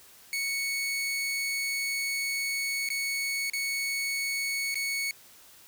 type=tone with dropouts; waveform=sawtooth; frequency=2217 Hz; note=C#7; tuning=in tune; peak=-25 dBFS; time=0.33-5.11 s; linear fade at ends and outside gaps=1 ms; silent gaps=2.889-2.902 / 3.499-3.534 / 4.744-4.755 s; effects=white hiss -54 dBFS RMS until 5.67 s